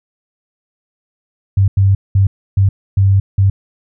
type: tone bursts at uneven times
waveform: sine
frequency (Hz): 97.7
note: G2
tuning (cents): -5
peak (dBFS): -7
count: 6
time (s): 1.57-1.68 / 1.77-1.95 / 2.15-2.27 / 2.57-2.69 / 2.97-3.2 / 3.38-3.5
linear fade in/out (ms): 5
effects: none

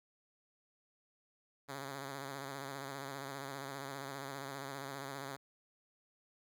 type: tone with vibrato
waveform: 5% pulse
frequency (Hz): 137.6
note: C#3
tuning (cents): -12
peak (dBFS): -31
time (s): 1.68-5.37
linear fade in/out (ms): 20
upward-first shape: sine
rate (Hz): 15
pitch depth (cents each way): 54
effects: none

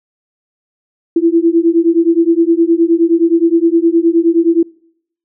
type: beating tone pair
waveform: sine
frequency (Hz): 329.6 / 339.2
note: E4 / E4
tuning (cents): 0 / +50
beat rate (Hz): 9.6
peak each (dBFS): -11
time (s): 1.16-4.63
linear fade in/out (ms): 5
effects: noise-tail reverb RT60 0.7 s tail -25 dB re dry

